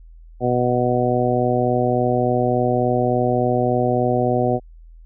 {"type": "harmonic tone", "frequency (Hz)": 123.47, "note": "B2", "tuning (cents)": 0, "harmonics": [1, 2, 3, 4, 5, 6], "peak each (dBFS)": [-23, -23, -23, -23, -23, -23], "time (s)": [0.4, 4.6], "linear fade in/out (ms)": 50, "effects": ["added 41 Hz sine -40 dBFS peak until 5.05 s"]}